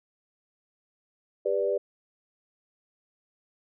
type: chord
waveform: sine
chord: G major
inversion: none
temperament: equal with one note detuned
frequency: 398.4 / 493.9 / 587.3 Hz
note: G4 / B4 / D5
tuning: +28 / 0 / 0 cents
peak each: -28 dBFS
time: 1.45-1.78 s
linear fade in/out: 10 ms
effects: none